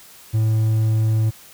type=tone with hard clipping; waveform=triangle; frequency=110 Hz; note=A2; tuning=in tune; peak=-16 dBFS; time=0.33-1.31 s; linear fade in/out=20 ms; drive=6 dB; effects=white hiss -45 dBFS RMS until 1.53 s